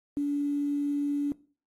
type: tone with quantisation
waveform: sine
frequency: 287.4 Hz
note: D4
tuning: 37 cents flat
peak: -25 dBFS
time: 0.17-1.32 s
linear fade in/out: 0 ms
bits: 9
effects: noise-tail reverb RT60 0.4 s tail -19 dB re dry + AAC 32 kbps